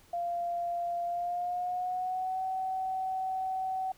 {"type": "tone with pitch glide", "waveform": "sine", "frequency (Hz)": [693, 755.7], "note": ["F5", "F#5"], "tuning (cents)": [-14, 36], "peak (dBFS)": -30, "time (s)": [0.13, 3.92], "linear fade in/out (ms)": 5, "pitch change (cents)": 150, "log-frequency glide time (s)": [1.05, 2.43], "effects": ["pink hiss -61 dBFS RMS until 3.97 s"]}